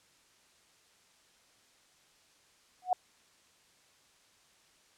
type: tone with exponential growth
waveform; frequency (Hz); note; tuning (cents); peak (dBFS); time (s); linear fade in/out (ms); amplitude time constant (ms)
sine; 732; F#5; -19; -20; 2.82-2.93; 2; 22
effects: white hiss -65 dBFS RMS until 4.97 s + low-pass 8000 Hz 12 dB/octave